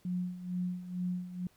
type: tone with tremolo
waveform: sine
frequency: 180 Hz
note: F#3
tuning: 47 cents flat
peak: -30 dBFS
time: 0.05-1.47 s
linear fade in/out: 2 ms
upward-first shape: sine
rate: 2.2 Hz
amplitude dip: 75%
effects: pink hiss -67 dBFS RMS until 1.56 s